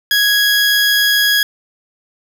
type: tone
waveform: 20% pulse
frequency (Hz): 1661.2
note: G#6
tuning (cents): 0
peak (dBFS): -6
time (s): 0.11-1.43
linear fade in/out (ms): 2
effects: none